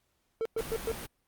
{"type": "tone bursts", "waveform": "triangle", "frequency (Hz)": 450.2, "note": "A4", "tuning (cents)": 40, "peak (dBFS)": -26, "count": 4, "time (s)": [0.41, 0.916], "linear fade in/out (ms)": 0, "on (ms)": 44, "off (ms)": 110}
{"type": "noise", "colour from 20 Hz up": "pink", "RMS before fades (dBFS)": -40, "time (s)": [0.57, 1.07], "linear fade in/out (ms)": 20}
{"effects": ["pink hiss -75 dBFS RMS until 1.27 s", "Opus 48 kbps"]}